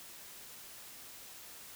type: silence
effects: white hiss -51 dBFS RMS until 1.75 s